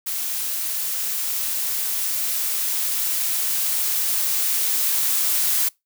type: noise with level ramp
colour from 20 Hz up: blue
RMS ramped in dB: -26 to -20 dBFS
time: 0.06-5.69 s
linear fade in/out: 10 ms
effects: noise-tail reverb RT60 0.2 s tail -25 dB re dry